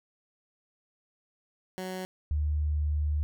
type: tone pair in turn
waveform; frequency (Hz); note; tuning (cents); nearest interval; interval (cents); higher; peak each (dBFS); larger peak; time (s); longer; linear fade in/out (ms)
15% pulse / sine; 185.8 / 74.89; F#3 / D2; +7 / +34; octave + major third; 1573; first; -28 / -25; second; 1.78-2.05 / 2.31-3.23; second; 0
effects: none